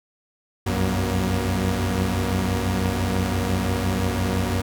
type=tone cluster; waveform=sawtooth; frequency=62.1 / 88.5 / 94.4 / 186.2 / 237.7 Hz; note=B1 / F2 / F#2 / F#3 / A#3; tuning=+10 / +23 / +35 / +11 / +34 cents; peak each=-26 / -26 / -20 / -27 / -23 dBFS; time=0.66-4.62 s; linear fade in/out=10 ms; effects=none